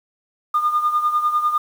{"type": "tone with tremolo", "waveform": "sine", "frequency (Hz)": 1215, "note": "D#6", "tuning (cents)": -42, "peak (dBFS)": -12, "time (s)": [0.54, 1.58], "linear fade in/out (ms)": 5, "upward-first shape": "triangle", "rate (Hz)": 10, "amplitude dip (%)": 75, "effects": ["tanh soft clip ceiling -10 dBFS", "7-bit"]}